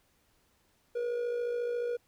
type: tone with amplitude modulation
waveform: triangle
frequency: 480 Hz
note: B4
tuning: 49 cents flat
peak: -26 dBFS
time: 0.95-1.97 s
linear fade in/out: 10 ms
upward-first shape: sine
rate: 54.2 Hz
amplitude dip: 45%
effects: pink hiss -70 dBFS RMS until 2.07 s